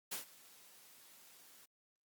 white noise with ADSR envelope, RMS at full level -40 dBFS, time 0.11-1.66 s, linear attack 16 ms, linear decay 120 ms, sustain -21 dB, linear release 13 ms, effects high-pass 150 Hz 12 dB/octave + Opus 48 kbps

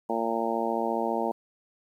harmonic tone, 114.6 Hz, A#2, 29 cents flat, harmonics 2 / 3 / 4 / 5 / 6 / 7 / 8, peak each -33 / -33 / -33 / -33 / -33 / -33 / -33 dBFS, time 0.09-1.32 s, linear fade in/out 10 ms, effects 10-bit

